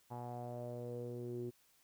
sawtooth tone with low-pass filter sweep, 121.2 Hz, B2, 32 cents flat, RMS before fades -44 dBFS, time 0.1-1.51 s, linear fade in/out 20 ms, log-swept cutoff 870 to 340 Hz, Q 5.9, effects white hiss -71 dBFS RMS until 1.83 s

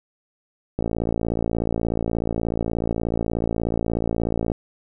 click train, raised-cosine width 2 ms, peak -10 dBFS, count 212, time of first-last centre 0.79-4.518 s, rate 56.6 Hz, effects none

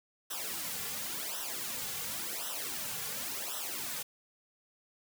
white noise with flanger, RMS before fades -38 dBFS, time 0.3-4.03 s, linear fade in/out 10 ms, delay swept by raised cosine 0.43 to 3.23 ms, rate 0.92 Hz, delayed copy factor -0.85, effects none

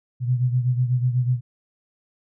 sine beating tone pair, 123.47 / 131.57 Hz, B2 / C3, 0 / +10 cents, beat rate 8.1 Hz, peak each -19 / -25 dBFS, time 0.2-1.41 s, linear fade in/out 50 ms, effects none

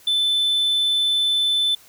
sine tone, 3520 Hz, A7, in tune, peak -14 dBFS, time 0.07-1.75 s, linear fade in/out 5 ms, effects tanh soft clip ceiling -16 dBFS + white hiss -50 dBFS RMS until 1.88 s

